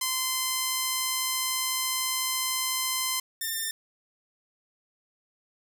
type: tone pair in turn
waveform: 5% pulse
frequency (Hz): 1034 / 1797.4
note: C6 / A6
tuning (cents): -21 / +36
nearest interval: minor seventh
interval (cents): 957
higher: second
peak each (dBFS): -14 / -18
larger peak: first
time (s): 0.01-3.2 / 3.41-3.71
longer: first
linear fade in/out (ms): 5
effects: none